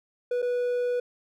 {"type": "tone with dropouts", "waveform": "triangle", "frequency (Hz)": 490, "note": "B4", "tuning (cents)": -14, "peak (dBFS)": -22, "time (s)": [0.31, 1], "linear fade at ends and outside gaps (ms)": 5, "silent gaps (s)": [0.42, 0.425], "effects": []}